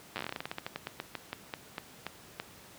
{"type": "slowing click train", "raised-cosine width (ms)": 0.3, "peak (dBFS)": -19, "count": 25, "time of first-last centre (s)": [0.16, 2.399], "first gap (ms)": 9, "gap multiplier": 1.17, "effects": ["pink hiss -53 dBFS RMS until 2.78 s", "high-pass 100 Hz 12 dB/octave"]}